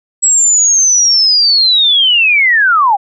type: linear sweep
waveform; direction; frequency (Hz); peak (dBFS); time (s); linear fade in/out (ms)
sine; down; 7800 to 756; -6; 0.22-2.97; 20
effects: none